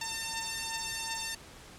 5% pulse beating tone pair, 900 / 902.7 Hz, A5 / A5, +39 / +44 cents, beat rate 2.7 Hz, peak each -27 / -23 dBFS, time 0.01-1.35 s, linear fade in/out 5 ms, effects pink hiss -51 dBFS RMS until 1.78 s + low-pass 10000 Hz 12 dB/octave

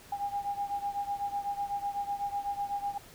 sine beating tone pair, 806 / 814 Hz, G5 / G#5, +48 / -35 cents, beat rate 8 Hz, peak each -33 / -36 dBFS, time 0.12-2.98 s, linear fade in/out 5 ms, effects pink hiss -53 dBFS RMS until 3.14 s

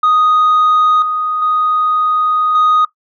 sine tone with level steps, 1244.5 Hz, D#6, in tune, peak -6 / -14 / -10 / -6 dBFS, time 0.03-2.85 s, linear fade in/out 5 ms, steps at 1.02 / 1.42 / 2.55 s, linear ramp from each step 2 ms, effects noise-tail reverb RT60 0.1 s tail -17 dB re dry + tanh soft clip ceiling -6 dBFS

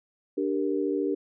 sine chord, G minor, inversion second, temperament equal, 293.7 / 392 / 466.2 Hz, D4 / G4 / Bb4, 0 / 0 / 0 cents, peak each -28 / -28 / -31 dBFS, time 0.37-1.15 s, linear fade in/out 10 ms, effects none

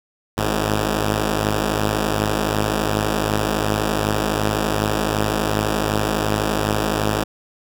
5% pulse tone pair together, 51.91 / 106.5 Hz, G#1 / G#2, 0 / +44 cents, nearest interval octave, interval 1244 cents, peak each -10 dBFS, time 0.37-7.24 s, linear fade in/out 10 ms, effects none

